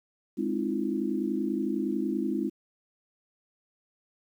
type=chord; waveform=sine; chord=F minor seventh; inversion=first; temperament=equal with one note detuned; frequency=207.7 / 261.6 / 311.1 / 341.8 Hz; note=Ab3 / C4 / Eb4 / F4; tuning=0 / 0 / 0 / -37 cents; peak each=-32 dBFS; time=0.37-2.5 s; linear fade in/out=20 ms; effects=10-bit